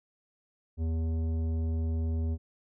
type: tone with tanh clipping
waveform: triangle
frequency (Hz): 81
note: E2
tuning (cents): -30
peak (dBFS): -29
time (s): 0.77-2.38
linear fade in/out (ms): 50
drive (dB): 16
effects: none